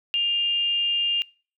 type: tone with frequency modulation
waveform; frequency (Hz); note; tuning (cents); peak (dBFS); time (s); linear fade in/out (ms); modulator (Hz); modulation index
sine; 2809; F7; +9; -20; 0.14-1.22; 0; 395; 0.26
effects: noise-tail reverb RT60 0.4 s tail -25 dB re dry